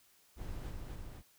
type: noise with echo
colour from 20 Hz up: brown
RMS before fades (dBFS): -42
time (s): 0.36-0.73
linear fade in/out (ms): 50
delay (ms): 250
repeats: 2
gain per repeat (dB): -2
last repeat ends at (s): 1.23
effects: white hiss -67 dBFS RMS until 1.38 s